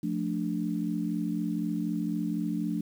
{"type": "chord", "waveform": "sine", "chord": "D minor", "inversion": "first", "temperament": "just", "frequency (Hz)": [176.2, 220.2, 293.7], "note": ["F3", "A3", "D4"], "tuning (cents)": [16, 2, 0], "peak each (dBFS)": -32, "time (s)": [0.03, 2.81], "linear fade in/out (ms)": 5, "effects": ["9-bit"]}